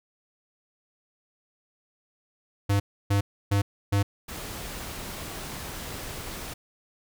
square tone bursts, 100.4 Hz, G2, 42 cents sharp, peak -21 dBFS, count 4, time 2.69-4.03 s, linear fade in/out 10 ms, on 110 ms, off 300 ms
pink noise, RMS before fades -37 dBFS, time 4.28-6.54 s, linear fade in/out 10 ms
effects none

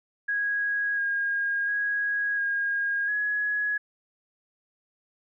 sine tone with pitch steps, 1652 / 1626 / 1653 / 1628 / 1680 Hz, G#6 / G#6 / G#6 / G#6 / G#6, -10 / -37 / -9 / -35 / +19 cents, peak -24 dBFS, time 0.28-3.78 s, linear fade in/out 10 ms, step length 700 ms, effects none

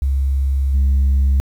sine tone with level steps, 68 Hz, C#2, 33 cents flat, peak -13 / -9 dBFS, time 0.02-1.4 s, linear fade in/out 0 ms, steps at 0.73 s, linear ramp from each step 20 ms, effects tanh soft clip ceiling -10 dBFS + 8-bit

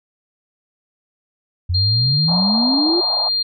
sine exponential sweep, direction up, 85 to 363.5 Hz, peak -16 dBFS, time 1.69-3.01 s, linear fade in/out 10 ms
sine tone, 4200 Hz, C8, 6 cents sharp, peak -16 dBFS, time 1.74-3.43 s, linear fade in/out 10 ms
white band-pass noise, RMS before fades -28 dBFS, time 2.28-3.29 s, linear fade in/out 5 ms, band 620 to 990 Hz, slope 48 dB/octave
effects none

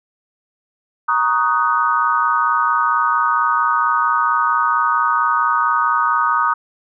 sine chord, D# minor seventh, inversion second, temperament just, 933.4 / 1120.1 / 1244.5 / 1493.4 Hz, A#5 / C#6 / D#6 / F#6, +2 / +18 / 0 / +16 cents, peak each -20 / -22 / -16 / -22 dBFS, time 1.08-6.54 s, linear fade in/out 10 ms, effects none

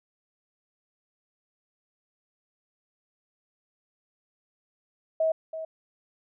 sine tone with echo, 641 Hz, E5, 49 cents flat, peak -21 dBFS, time 5.2-5.32 s, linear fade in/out 5 ms, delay 330 ms, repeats 1, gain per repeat -11 dB, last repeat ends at 5.65 s, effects none

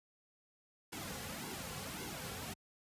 pink noise with flanger, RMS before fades -44 dBFS, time 0.92-2.54 s, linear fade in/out 10 ms, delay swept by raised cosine 1.6 to 3.3 ms, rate 1.8 Hz, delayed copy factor -0.75, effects high-pass 60 Hz 12 dB/octave + resampled to 32000 Hz

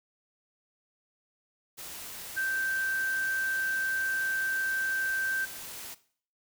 sine tone in noise, 1562 Hz, G6, 7 cents flat, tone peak -27 dBFS, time 2.36-5.46 s, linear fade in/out 20 ms, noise white, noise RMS -42 dBFS, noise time 1.77-5.95 s, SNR +12 dB, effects noise-tail reverb RT60 0.5 s tail -17 dB re dry

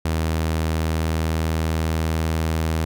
sawtooth tone, 80.1 Hz, E2, 49 cents flat, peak -16 dBFS, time 0.05-2.85 s, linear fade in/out 5 ms, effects none

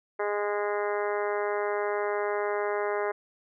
harmonic tone, 206.2 Hz, G#3, 12 cents flat, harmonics 2 / 3 / 4 / 5 / 6 / 7 / 8 / 9 / 10, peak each -29 / -33 / -35 / -37 / -39 / -40 / -41 / -42 / -43 dBFS, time 0.19-3.12 s, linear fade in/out 10 ms, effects none

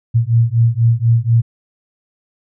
sine beating tone pair, 114.1 / 118.2 Hz, A#2 / A#2, -37 / +24 cents, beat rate 4.1 Hz, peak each -13 dBFS, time 0.14-1.42 s, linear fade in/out 20 ms, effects none

